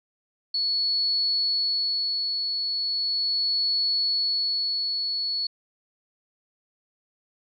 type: tone with tremolo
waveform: sine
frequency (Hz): 4400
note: C#8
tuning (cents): -14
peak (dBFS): -21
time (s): 0.54-5.47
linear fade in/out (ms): 5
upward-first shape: sine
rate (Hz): 0.38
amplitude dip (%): 35
effects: none